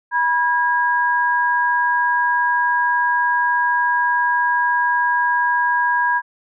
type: tone pair together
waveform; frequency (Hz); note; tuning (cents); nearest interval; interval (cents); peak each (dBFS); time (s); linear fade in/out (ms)
sine; 973 / 1636.4; B5 / G#6; -26 / -26; major sixth; 900; -17 / -18; 0.11-6.22; 50
effects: none